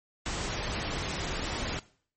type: noise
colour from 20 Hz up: pink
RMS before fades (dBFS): -33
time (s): 0.26-1.79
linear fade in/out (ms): 0
effects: noise-tail reverb RT60 0.5 s tail -19 dB re dry + MP3 32 kbps